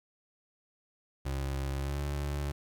30% pulse tone with pitch glide, 68 to 71.67 Hz, C#2 to D2, -33 to -42 cents, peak -29 dBFS, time 1.25-2.52 s, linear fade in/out 10 ms, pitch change +91 cents, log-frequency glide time 1.76-2 s, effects 11-bit

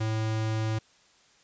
square tone, 110 Hz, A2, in tune, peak -27 dBFS, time 0-0.79 s, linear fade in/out 10 ms, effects white hiss -61 dBFS RMS until 1.43 s + resampled to 16000 Hz

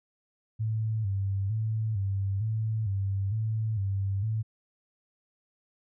sine tone with vibrato, 103.83 Hz, G#2, in tune, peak -26 dBFS, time 0.59-4.43 s, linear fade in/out 20 ms, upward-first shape square, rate 1.1 Hz, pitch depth 100 cents each way, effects none

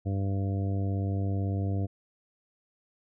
harmonic tone, 98 Hz, G2, in tune, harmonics 1 / 2 / 3 / 4 / 5 / 6 / 7, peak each -27 / -36 / -37 / -44 / -43 / -48 / -44 dBFS, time 0.05-1.87 s, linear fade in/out 20 ms, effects none

